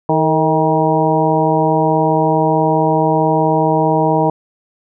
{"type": "harmonic tone with a mistuned harmonic", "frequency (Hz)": 158.6, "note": "D#3", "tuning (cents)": 33, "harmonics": [1, 2, 3, 4, 5, 6], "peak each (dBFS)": [-18, -18, -18, -18, -18, -18], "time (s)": [0.09, 4.3], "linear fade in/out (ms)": 2, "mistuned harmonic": 3, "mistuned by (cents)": -57, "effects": []}